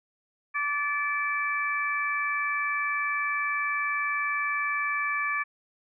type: harmonic tone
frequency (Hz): 580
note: D5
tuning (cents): -22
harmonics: 2 / 3 / 4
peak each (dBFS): -30 / -30 / -30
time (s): 0.54-5.44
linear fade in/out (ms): 20
effects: none